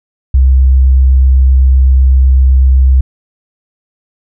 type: tone with vibrato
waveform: sine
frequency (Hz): 65.41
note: C2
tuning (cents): 0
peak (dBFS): -3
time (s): 0.34-3.01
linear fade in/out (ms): 5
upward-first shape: sine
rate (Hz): 7.9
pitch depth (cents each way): 9
effects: none